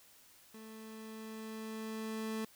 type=tone with level ramp; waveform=30% pulse; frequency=220 Hz; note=A3; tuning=in tune; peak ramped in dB=-47 to -33 dBFS; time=0.54-2.45 s; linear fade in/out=5 ms; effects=white hiss -62 dBFS RMS until 2.55 s